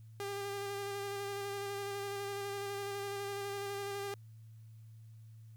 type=tone with vibrato; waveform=sawtooth; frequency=400 Hz; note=G4; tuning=35 cents sharp; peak=-34 dBFS; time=0.2-4.14 s; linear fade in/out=0 ms; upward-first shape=square; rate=12 Hz; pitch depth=15 cents each way; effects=added 111 Hz sine -51 dBFS peak until 5.56 s + white hiss -75 dBFS RMS until 5.56 s